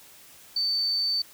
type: tone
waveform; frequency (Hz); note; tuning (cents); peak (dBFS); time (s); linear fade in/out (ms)
sine; 4549; C#8; +44; -23; 0.56-1.22; 5
effects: white hiss -51 dBFS RMS until 1.33 s